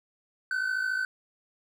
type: tone pair together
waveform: triangle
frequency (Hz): 1473 / 1526.8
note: F#6 / G6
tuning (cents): -8 / -46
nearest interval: minor second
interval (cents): 62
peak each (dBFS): -31 / -26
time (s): 0.51-1.05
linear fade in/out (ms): 2
effects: none